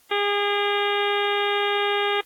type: harmonic tone with a mistuned harmonic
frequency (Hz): 407.9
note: G#4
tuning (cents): -31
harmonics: 1 / 2 / 3 / 4 / 5 / 6 / 7 / 8 / 9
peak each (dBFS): -24 / -27 / -29 / -30 / -31 / -32 / -32 / -33 / -34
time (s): 0.11-2.21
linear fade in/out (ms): 5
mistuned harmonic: 6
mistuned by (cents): -45
effects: white hiss -58 dBFS RMS until 2.25 s + AAC 64 kbps